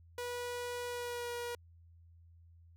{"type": "tone with pitch glide", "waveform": "sawtooth", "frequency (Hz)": [486.9, 479.6], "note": ["B4", "A#4"], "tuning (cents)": [-25, 49], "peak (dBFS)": -34, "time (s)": [0.18, 1.55], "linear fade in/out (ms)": 2, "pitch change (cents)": -26, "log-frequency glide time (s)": [0.86, 1.31], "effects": ["added 84 Hz sine -57 dBFS peak until 2.76 s"]}